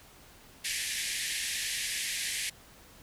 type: band-pass noise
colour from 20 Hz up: pink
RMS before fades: -34 dBFS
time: 0.64-2.5 s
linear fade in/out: 10 ms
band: 1700 to 12000 Hz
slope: 96 dB/octave
effects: pink hiss -55 dBFS RMS until 3.02 s